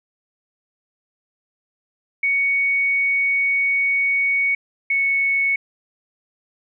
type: tone pair in turn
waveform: sine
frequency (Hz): 2230 / 2213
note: C#7 / C#7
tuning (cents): +10 / -3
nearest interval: unison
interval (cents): 13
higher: first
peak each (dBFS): -16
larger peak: neither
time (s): 2.23-4.55 / 4.9-5.56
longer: first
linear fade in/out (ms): 5
effects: none

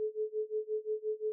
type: tone with tremolo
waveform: sine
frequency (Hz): 430.5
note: A4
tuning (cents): -38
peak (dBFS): -29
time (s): 0-1.32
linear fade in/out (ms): 0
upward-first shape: sine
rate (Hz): 5.7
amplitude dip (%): 95
effects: none

